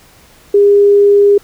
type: tone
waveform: sine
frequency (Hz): 405.5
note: G#4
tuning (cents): -41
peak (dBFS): -4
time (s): 0.54-1.38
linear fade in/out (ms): 5
effects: pink hiss -44 dBFS RMS until 1.43 s